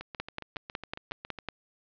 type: two click trains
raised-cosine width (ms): 0.3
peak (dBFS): -24 / -17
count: 11 / 8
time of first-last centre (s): 0.01-1.387 / 0.2-1.487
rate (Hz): 7.26 / 5.44
effects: resampled to 11025 Hz + 8-bit